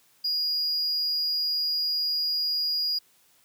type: tone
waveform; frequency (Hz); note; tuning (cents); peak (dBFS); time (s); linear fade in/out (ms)
triangle; 4871; D#8; -38; -23; 0.24-2.99; 10
effects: white hiss -62 dBFS RMS until 3.44 s + high-pass 60 Hz 12 dB/octave